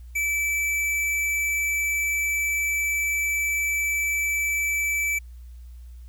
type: tone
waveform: square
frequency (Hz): 2313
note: D7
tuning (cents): -27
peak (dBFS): -23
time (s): 0.15-5.19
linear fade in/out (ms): 10
effects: added 60 Hz sine -39 dBFS peak until 6.08 s + white hiss -64 dBFS RMS until 6.08 s